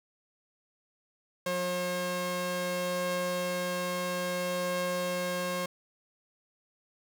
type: tone pair together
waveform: sawtooth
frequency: 179.6 / 538.2 Hz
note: F3 / C5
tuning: +49 / +49 cents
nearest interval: octave + perfect fifth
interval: 1900 cents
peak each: -32 / -27 dBFS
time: 1.46-5.66 s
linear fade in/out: 5 ms
effects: none